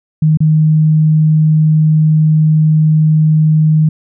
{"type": "tone with dropouts", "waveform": "sine", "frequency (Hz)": 155.56, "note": "D#3", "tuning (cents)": 0, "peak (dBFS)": -6, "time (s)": [0.22, 3.89], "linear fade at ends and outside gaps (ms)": 5, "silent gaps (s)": [0.373, 0.404], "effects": []}